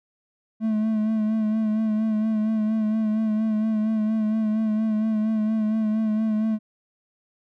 triangle tone with vibrato, 217.4 Hz, A3, 21 cents flat, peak -18 dBFS, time 0.6-6.59 s, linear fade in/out 50 ms, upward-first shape sine, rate 4.3 Hz, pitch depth 34 cents each way, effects none

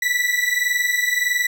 40% pulse tone pair together, 1953.9 / 1975.5 Hz, B6 / B6, -19 / 0 cents, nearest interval unison, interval 19 cents, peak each -20 dBFS, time 0.02-1.47 s, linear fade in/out 5 ms, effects none

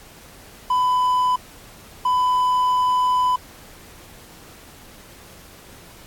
triangle tone bursts at uneven times, 1001 Hz, B5, 23 cents sharp, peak -14 dBFS, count 2, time 0.7-1.36 / 2.05-3.36 s, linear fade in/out 5 ms, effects pink hiss -45 dBFS RMS until 6.06 s + AAC 64 kbps

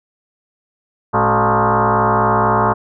sine tone with frequency modulation, 113.6 Hz, A#2, 44 cents flat, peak -11 dBFS, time 1.13-2.74 s, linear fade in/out 20 ms, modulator 163 Hz, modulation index 7.3, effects none

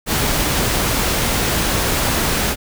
pink noise, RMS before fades -18 dBFS, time 0.06-2.56 s, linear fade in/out 50 ms, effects none

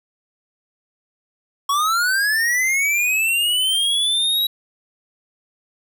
square linear sweep, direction up, 1100 to 3881 Hz, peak -17 dBFS, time 1.69-4.47 s, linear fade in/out 5 ms, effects none

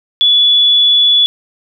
sine tone, 3426 Hz, A7, 47 cents flat, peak -6 dBFS, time 0.21-1.26 s, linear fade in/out 0 ms, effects none

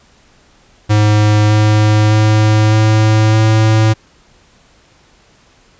square tone with pitch steps, 105.8 / 106.72 / 107.65 / 108.59 / 109.53 Hz, G#2 / G#2 / A2 / A2 / A2, +33 / +48 / -37 / -22 / -7 cents, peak -8 dBFS, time 0.89-3.94 s, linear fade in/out 20 ms, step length 610 ms, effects pink hiss -49 dBFS RMS until 5.79 s + resampled to 16000 Hz

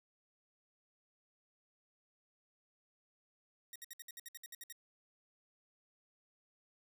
5% pulse tone bursts, 1883 Hz, A#6, 17 cents sharp, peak -36 dBFS, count 12, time 3.73-4.725 s, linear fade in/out 2 ms, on 27 ms, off 61 ms, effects none

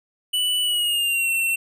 square tone with pitch glide, 2969 to 2707 Hz, F#7 to E7, +5 to +45 cents, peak -20 dBFS, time 0.33-1.56 s, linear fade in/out 10 ms, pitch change -160 cents, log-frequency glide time 0.62-1.31 s, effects none

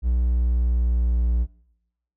triangle tone with pitch glide, 60.6 to 59.15 Hz, B1 to A#1, -32 to +26 cents, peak -16 dBFS, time 0.02-1.47 s, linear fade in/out 50 ms, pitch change -42 cents, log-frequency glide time 0.16-1.35 s, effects noise-tail reverb RT60 0.8 s tail -21 dB re dry

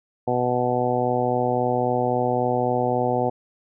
harmonic tone, 123.7 Hz, B2, 3 cents sharp, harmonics 1 / 2 / 3 / 4 / 5 / 6 / 7, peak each -29 / -28 / -28 / -25 / -28 / -25 / -29 dBFS, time 0.27-3.3 s, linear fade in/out 10 ms, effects none

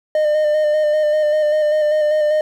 triangle tone with vibrato, 607 Hz, D#5, 43 cents flat, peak -11 dBFS, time 0.15-2.41 s, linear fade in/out 2 ms, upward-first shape square, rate 5.1 Hz, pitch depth 21 cents each way, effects 8-bit

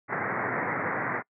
white band-pass noise, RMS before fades -30 dBFS, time 0.08-1.23 s, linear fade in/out 50 ms, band 100 to 2100 Hz, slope 96 dB/octave, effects noise-tail reverb RT60 0.1 s tail -26 dB re dry

